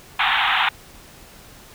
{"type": "band-pass noise", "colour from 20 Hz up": "pink", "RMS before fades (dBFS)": -19, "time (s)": [0.19, 0.69], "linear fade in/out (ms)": 5, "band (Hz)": [750, 3700], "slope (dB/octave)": 96, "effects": ["pink hiss -45 dBFS RMS until 1.74 s"]}